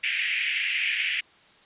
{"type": "band-pass noise", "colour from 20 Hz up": "white", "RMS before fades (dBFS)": -27, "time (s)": [0.03, 1.21], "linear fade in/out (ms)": 10, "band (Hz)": [1900, 2900], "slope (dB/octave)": 48, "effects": ["white hiss -56 dBFS RMS until 1.65 s", "resampled to 8000 Hz"]}